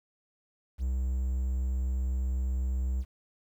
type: tone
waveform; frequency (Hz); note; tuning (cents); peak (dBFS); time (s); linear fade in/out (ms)
triangle; 64; C2; -38; -25; 0.78-3.05; 50
effects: 10-bit